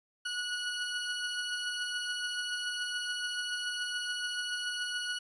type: beating tone pair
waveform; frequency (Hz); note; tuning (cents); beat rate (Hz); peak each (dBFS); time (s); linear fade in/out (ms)
20% pulse; 1462 / 1469; F#6 / F#6; -21 / -13; 7; -29 / -37; 0.25-5.19; 10
effects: resampled to 24000 Hz